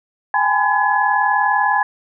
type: tone cluster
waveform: sine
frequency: 805 / 845 / 1011 / 1695 Hz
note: G5 / G#5 / B5 / G#6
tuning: +46 / +30 / +40 / +35 cents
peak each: -19 dBFS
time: 0.34-1.83 s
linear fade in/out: 2 ms
effects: none